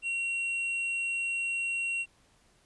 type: tone with tanh clipping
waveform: sine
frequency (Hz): 2740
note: F7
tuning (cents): -34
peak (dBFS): -30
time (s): 0.02-2.06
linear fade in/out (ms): 50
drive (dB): 5
effects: pink hiss -65 dBFS RMS until 2.65 s + resampled to 24000 Hz